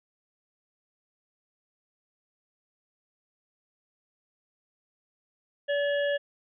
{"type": "harmonic tone with a mistuned harmonic", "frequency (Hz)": 573, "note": "D5", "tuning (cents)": -43, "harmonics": [1, 3, 5, 6], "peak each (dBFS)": [-25, -32, -40, -41], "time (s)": [5.68, 6.18], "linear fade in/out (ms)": 20, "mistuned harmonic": 6, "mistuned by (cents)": -62, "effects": []}